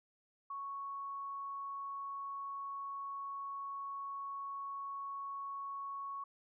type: tone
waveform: sine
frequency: 1108.7 Hz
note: C#6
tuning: in tune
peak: -40 dBFS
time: 0.5-6.24 s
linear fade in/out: 5 ms
effects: none